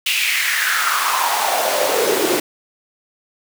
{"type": "noise with high-pass filter sweep", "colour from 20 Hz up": "pink", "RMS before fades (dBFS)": -18, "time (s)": [0.06, 2.4], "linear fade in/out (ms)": 5, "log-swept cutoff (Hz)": [2800, 320], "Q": 4.3, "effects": []}